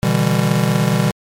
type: chord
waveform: square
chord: E minor seventh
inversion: second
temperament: just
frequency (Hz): 123.61 / 148.33 / 164.81 / 197.78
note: B2 / D3 / E3 / G3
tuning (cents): +2 / +18 / 0 / +16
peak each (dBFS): -20 / -20 / -20 / -19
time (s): 0.03-1.11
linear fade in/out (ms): 0
effects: MP3 64 kbps